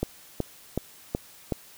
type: click train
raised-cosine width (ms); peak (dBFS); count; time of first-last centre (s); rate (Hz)
2; -12; 5; 0.03-1.523; 2.68
effects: white hiss -51 dBFS RMS until 1.77 s